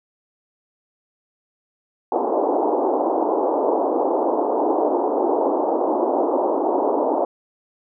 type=band-pass noise; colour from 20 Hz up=pink; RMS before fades=-20 dBFS; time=2.12-7.25 s; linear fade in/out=2 ms; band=290 to 940 Hz; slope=48 dB/octave; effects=none